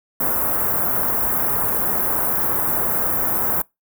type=band-stop noise; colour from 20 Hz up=white; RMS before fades=-20 dBFS; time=0.2-3.62 s; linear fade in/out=5 ms; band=1400 to 13000 Hz; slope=24 dB/octave; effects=noise-tail reverb RT60 0.2 s tail -25 dB re dry